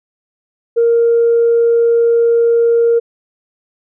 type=tone; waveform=sine; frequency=466.2 Hz; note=A#4; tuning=in tune; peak=-7 dBFS; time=0.76-3 s; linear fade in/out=20 ms; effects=tanh soft clip ceiling -4 dBFS